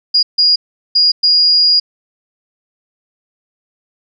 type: tone bursts at uneven times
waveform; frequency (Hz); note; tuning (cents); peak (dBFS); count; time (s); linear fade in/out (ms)
sine; 4866; D#8; -39; -7; 4; 0.14-0.23 / 0.38-0.56 / 0.95-1.12 / 1.23-1.8; 10
effects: none